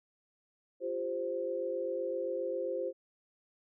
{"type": "chord", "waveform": "sine", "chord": "F suspended second", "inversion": "none", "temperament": "equal with one note detuned", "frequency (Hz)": [349.2, 396.8, 523.3], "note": ["F4", "G4", "C5"], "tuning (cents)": [0, 21, 0], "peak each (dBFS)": [-39, -39, -34], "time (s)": [0.8, 2.93], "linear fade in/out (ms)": 50, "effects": []}